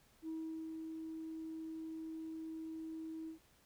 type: tone with ADSR envelope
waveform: sine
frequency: 320.7 Hz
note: E4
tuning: 48 cents flat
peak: -38 dBFS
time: 0.22-3.39 s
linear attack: 63 ms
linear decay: 400 ms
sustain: -4 dB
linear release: 110 ms
effects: tanh soft clip ceiling -37 dBFS + pink hiss -69 dBFS RMS until 3.65 s